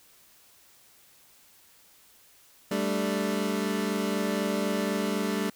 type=chord; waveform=25% pulse; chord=G suspended second; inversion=none; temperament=equal; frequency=196 / 220 / 293.7 Hz; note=G3 / A3 / D4; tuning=0 / 0 / 0 cents; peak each=-26 / -27 / -29 dBFS; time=2.71-5.5 s; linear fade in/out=5 ms; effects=white hiss -58 dBFS RMS until 5.55 s